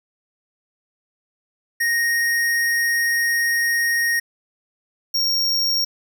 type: tone pair in turn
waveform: square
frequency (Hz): 1864.7 / 5562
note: A#6 / F8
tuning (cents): 0 / -8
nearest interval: octave + perfect fifth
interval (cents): 1892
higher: second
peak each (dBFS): -18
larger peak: neither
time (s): 1.8-4.2 / 5.14-5.85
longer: first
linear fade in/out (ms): 10
effects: none